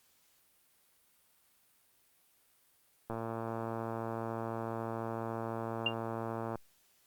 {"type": "click train", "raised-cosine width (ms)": 1, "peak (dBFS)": -24, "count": 395, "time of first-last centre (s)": [3.1, 6.556], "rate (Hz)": 114}
{"type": "tone with exponential decay", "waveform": "sine", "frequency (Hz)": 2794, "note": "F7", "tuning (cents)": 0, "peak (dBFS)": -24, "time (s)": [5.86, 5.94], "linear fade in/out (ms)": 5, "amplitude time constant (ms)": 17}
{"effects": ["white hiss -69 dBFS RMS until 7.06 s", "Opus 48 kbps"]}